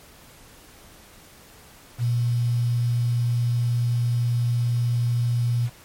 sine tone with quantisation, 120 Hz, B2, 49 cents flat, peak -19 dBFS, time 1.98-5.7 s, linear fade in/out 50 ms, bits 7, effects pink hiss -49 dBFS RMS until 5.84 s + MP3 64 kbps

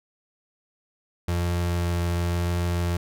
35% pulse tone with vibrato, 86.7 Hz, F2, 12 cents flat, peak -21 dBFS, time 1.28-2.97 s, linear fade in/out 5 ms, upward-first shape triangle, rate 0.96 Hz, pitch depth 9 cents each way, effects none

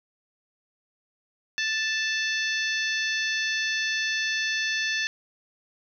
harmonic tone with a mistuned harmonic, 880 Hz, A5, in tune, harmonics 2 / 3 / 4 / 5 / 6 / 7, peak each -27 / -31 / -33 / -35 / -37 / -38 dBFS, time 1.58-5.07 s, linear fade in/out 0 ms, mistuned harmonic 7, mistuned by -22 cents, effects none

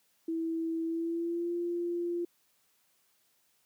sine tone with pitch glide, 327.6 to 345.9 Hz, E4 to F4, -11 to -17 cents, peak -30 dBFS, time 0.28-2.25 s, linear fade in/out 5 ms, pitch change +94 cents, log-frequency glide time 0.84-1.53 s, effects white hiss -71 dBFS RMS until 3.65 s + high-pass 100 Hz 12 dB/octave

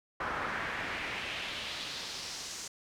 brown noise with band-pass filter sweep, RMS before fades -38 dBFS, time 0.2-2.68 s, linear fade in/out 5 ms, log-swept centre 1300 to 6700 Hz, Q 2, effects none

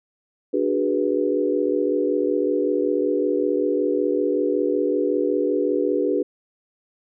sine chord, G# half-diminished seventh, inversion second, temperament equal with one note detuned, 293.7 / 370 / 415.3 / 489.9 Hz, D4 / F#4 / G#4 / B4, 0 / 0 / 0 / -14 cents, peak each -24 dBFS, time 0.53-6.23 s, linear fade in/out 10 ms, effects none

